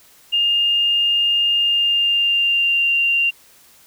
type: tone with pitch glide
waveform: sine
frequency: 2820 to 2776 Hz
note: F7 to F7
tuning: +16 to -11 cents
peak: -14 dBFS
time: 0.32-3.31 s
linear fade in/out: 20 ms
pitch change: -27 cents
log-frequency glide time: 1.56-2.97 s
effects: white hiss -50 dBFS RMS until 3.86 s